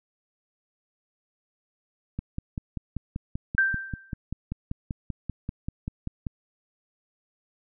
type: click train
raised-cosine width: 5 ms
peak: -18 dBFS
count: 22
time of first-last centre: 2.19-6.268 s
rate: 5.15 Hz
type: tone with exponential decay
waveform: sine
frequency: 1568 Hz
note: G6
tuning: in tune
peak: -16 dBFS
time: 3.58-4.14 s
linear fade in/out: 1 ms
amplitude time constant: 120 ms
effects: none